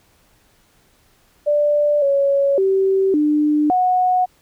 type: tone with pitch steps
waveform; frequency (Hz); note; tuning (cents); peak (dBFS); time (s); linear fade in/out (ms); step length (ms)
sine; 589 / 557 / 385.2 / 299.4 / 733; D5 / C#5 / G4 / D4 / F#5; +5 / +8 / -30 / +33 / -16; -13; 1.46-4.26; 20; 560
effects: pink hiss -57 dBFS RMS until 4.41 s